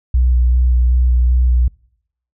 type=tone with vibrato; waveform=sine; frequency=61.6 Hz; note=B1; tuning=4 cents flat; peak=-8 dBFS; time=0.14-1.68 s; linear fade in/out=5 ms; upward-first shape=square; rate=2.6 Hz; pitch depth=16 cents each way; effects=noise-tail reverb RT60 0.7 s tail -26 dB re dry + tanh soft clip ceiling -6 dBFS